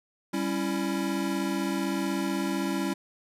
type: chord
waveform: square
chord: C# diminished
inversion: second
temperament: equal with one note detuned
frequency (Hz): 196 / 277.2 / 333.1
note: G3 / C#4 / E4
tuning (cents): 0 / 0 / +18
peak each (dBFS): -32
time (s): 0.33-2.94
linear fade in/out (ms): 10
effects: resampled to 32000 Hz + 10-bit